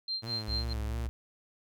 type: tone with tremolo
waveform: sine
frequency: 4163 Hz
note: C8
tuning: 10 cents flat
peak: -30 dBFS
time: 0.08-0.73 s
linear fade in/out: 2 ms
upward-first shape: sine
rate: 4.7 Hz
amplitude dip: 100%
type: tone with vibrato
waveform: sawtooth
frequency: 111 Hz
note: A2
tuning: 16 cents sharp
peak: -34 dBFS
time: 0.22-1.08 s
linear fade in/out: 20 ms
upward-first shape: sine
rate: 2.9 Hz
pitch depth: 79 cents each way
type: tone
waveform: sine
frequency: 65.41 Hz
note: C2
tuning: in tune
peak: -32 dBFS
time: 0.48-1.09 s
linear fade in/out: 0 ms
effects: none